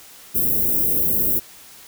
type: band-stop noise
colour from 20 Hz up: white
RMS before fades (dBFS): -19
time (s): 0.34-1.4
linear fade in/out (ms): 20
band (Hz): 440 to 13000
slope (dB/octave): 24
effects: white hiss -44 dBFS RMS until 1.87 s